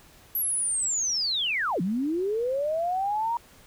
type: linear two-way sweep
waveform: sine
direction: down then up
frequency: 11840 to 165.6 to 954 Hz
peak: -24 dBFS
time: 0.35-3.37 s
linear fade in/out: 2 ms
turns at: 1.81 s
effects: pink hiss -54 dBFS RMS until 3.66 s